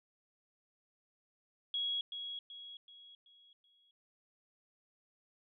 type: tone with echo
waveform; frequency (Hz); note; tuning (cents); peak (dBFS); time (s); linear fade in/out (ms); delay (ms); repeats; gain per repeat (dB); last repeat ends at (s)
sine; 3322; G#7; 0; -33; 1.74-2.01; 2; 380; 5; -7; 3.91
effects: none